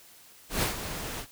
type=noise with ADSR envelope; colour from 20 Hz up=pink; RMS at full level=-26 dBFS; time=0.49-1.27 s; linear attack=130 ms; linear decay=120 ms; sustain=-10 dB; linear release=75 ms; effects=white hiss -54 dBFS RMS until 1.31 s

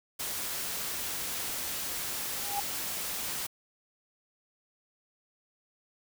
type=noise; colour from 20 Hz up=white; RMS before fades=-35 dBFS; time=0.19-3.47 s; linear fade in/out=10 ms
type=tone with exponential growth; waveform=sine; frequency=810 Hz; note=G#5; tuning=43 cents flat; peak=-27 dBFS; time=2.32-2.6 s; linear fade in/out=5 ms; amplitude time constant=59 ms
effects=none

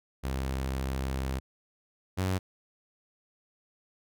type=tone pair in turn; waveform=sawtooth; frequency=66.2 / 93.62 Hz; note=C2 / F#2; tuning=+21 / +21 cents; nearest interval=tritone; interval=600 cents; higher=second; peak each=-26 / -23 dBFS; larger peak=second; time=0.23-1.4 / 2.17-2.39 s; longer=first; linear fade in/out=20 ms; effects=none

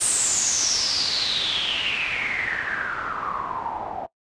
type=noise with low-pass filter sweep; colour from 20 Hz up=white; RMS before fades=-25 dBFS; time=0-4.07 s; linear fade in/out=20 ms; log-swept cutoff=8800 to 730 Hz; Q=8.6; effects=noise-tail reverb RT60 0.1 s tail -20 dB re dry + resampled to 22050 Hz

